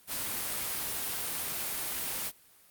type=noise; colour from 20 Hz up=white; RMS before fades=-34 dBFS; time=0.07-2.32 s; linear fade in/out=50 ms; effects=white hiss -60 dBFS RMS until 2.7 s + Opus 32 kbps